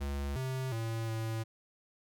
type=tone with pitch steps; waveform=square; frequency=70.2 / 130.8 / 113.3 / 112.1 Hz; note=C#2 / C3 / A#2 / A2; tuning=+22 / 0 / -49 / +33 cents; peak=-34 dBFS; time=0-1.44 s; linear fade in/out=20 ms; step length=360 ms; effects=none